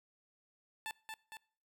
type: tone with echo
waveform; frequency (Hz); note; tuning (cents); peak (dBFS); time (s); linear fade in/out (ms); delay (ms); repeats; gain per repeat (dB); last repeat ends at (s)
15% pulse; 880; A5; 0; -33; 0.86-0.91; 0; 230; 2; -4; 1.37
effects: noise-tail reverb RT60 0.5 s tail -23 dB re dry